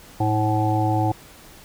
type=harmonic tone with a mistuned harmonic; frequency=107.3 Hz; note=A2; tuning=43 cents flat; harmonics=1 / 3 / 5 / 7 / 8; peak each=-21 / -24 / -31 / -24 / -27 dBFS; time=0.2-1.12 s; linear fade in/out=5 ms; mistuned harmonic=1; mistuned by=+36 cents; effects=pink hiss -46 dBFS RMS until 1.64 s